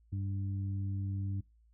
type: harmonic tone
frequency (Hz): 98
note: G2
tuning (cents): 0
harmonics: 1 / 2 / 3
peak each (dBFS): -33 / -45 / -47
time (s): 0.12-1.41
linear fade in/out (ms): 10
effects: noise-tail reverb RT60 0.2 s tail -22 dB re dry + added 56 Hz sine -62 dBFS peak until 1.73 s

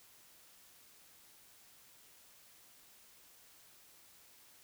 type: silence
effects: white hiss -62 dBFS RMS until 4.63 s

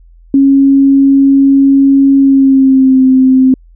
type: tone with pitch glide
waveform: sine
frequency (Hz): 274.3 to 260.7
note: C#4 to C4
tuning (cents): -18 to -6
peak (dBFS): -3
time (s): 0.34-3.54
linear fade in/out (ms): 2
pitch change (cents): -88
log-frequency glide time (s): 2.18-3.03
effects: added 42 Hz sine -37 dBFS peak until 3.75 s

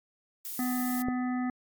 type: noise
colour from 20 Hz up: violet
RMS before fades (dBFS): -37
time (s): 0.45-1.02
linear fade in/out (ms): 0
type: harmonic tone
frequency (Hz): 250.7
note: B3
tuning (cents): +26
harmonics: 1 / 3 / 5 / 7 / 8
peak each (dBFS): -28 / -38 / -42 / -45 / -46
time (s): 0.59-1.5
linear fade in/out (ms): 2
type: click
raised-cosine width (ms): 2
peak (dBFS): -20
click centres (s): 1.085
effects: MP3 96 kbps

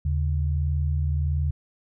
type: tone pair together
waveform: sine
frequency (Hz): 78.57 / 140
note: D#2 / C#3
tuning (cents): +17 / +18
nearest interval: minor seventh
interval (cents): 1001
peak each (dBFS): -22 / -28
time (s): 0.05-1.51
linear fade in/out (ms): 5
effects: none

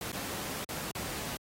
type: noise with dropouts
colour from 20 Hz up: pink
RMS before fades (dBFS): -38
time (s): 0.01-1.37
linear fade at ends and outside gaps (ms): 2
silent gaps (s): 0.119-0.128 / 0.646-0.689 / 0.914-0.951
effects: high-pass 80 Hz 12 dB/octave + AAC 48 kbps

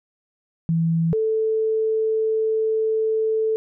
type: tone pair in turn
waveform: sine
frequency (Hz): 164.81 / 440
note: E3 / A4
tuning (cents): 0 / 0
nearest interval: octave + perfect fourth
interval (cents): 1700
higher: second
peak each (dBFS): -17 / -18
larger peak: first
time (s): 0.69-1.13 / 1.13-3.56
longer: second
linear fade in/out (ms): 0
effects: none

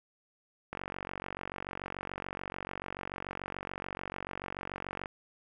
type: click train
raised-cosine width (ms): 0.5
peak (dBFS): -22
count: 204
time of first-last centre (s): 0.73-5.058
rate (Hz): 46.9
effects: none

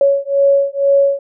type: beating tone pair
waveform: sine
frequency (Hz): 556 / 558.1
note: C#5 / C#5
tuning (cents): +5 / +12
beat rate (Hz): 2.1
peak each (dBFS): -13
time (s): 0.01-1.19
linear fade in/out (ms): 2
effects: none

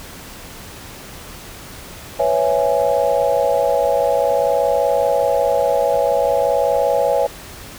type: chord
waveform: sine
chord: C# minor seventh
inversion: third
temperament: equal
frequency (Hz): 493.9 / 554.4 / 659.3 / 830.6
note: B4 / C#5 / E5 / G#5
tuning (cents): 0 / 0 / 0 / 0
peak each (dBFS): -20 / -17 / -20 / -21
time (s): 2.19-7.27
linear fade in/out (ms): 10
effects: pink hiss -36 dBFS RMS until 7.78 s

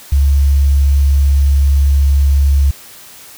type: tone with quantisation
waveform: sine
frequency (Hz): 69.8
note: C#2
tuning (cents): +13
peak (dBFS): -7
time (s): 0.12-2.71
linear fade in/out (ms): 5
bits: 6
effects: white hiss -37 dBFS RMS until 3.37 s

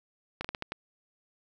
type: slowing click train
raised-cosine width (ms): 0.3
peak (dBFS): -18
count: 6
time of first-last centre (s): 0.41-0.72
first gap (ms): 35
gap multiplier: 1.29
effects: 10-bit

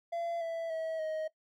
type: tone with pitch steps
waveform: triangle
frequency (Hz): 680 / 662.2 / 644.8 / 627.9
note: F5 / E5 / E5 / D#5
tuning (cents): -46 / +8 / -38 / +16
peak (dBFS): -31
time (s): 0.12-1.28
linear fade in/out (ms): 10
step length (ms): 290
effects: noise-tail reverb RT60 0.1 s tail -18 dB re dry

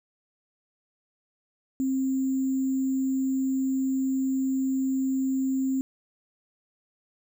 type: tone with sample-and-hold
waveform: sine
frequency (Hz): 265.1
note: C4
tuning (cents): +23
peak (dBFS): -23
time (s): 1.8-5.81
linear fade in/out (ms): 0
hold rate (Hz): 7350
effects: none

